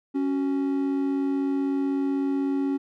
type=tone pair together; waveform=triangle; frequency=277.2 / 373.3 Hz; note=C#4 / F#4; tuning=0 / +15 cents; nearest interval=perfect fourth; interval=515 cents; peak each=-21 / -30 dBFS; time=0.14-2.78 s; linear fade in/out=20 ms; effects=none